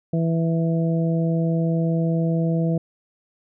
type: harmonic tone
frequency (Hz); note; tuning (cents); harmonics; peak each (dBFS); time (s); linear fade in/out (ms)
164.81; E3; 0; 1 / 2 / 3 / 4; -19 / -28 / -29 / -31; 0.13-2.78; 5
effects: none